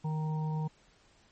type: harmonic tone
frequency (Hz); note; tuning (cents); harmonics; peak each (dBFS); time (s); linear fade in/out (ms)
155.56; D#3; 0; 1 / 3 / 5 / 6; -30 / -46 / -48 / -43; 0.04-0.68; 10
effects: pink hiss -64 dBFS RMS until 1.31 s + MP3 32 kbps